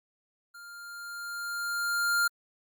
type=tone with level ramp; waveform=square; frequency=1400 Hz; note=F6; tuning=4 cents sharp; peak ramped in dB=-46 to -23 dBFS; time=0.54-2.28 s; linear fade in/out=10 ms; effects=Opus 48 kbps